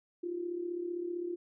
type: tone with amplitude modulation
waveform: sine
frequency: 349.2 Hz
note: F4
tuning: in tune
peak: -31 dBFS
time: 0.23-1.36 s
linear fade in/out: 10 ms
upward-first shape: sine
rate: 35.5 Hz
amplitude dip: 65%
effects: none